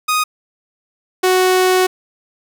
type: tone pair in turn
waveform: sawtooth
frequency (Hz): 1244.5 / 370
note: D#6 / F#4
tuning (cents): 0 / 0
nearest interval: octave + major sixth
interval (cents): 2100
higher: first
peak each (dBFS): -10 / -7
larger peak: second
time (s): 0.08-0.24 / 1.23-1.87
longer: second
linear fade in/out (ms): 10
effects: none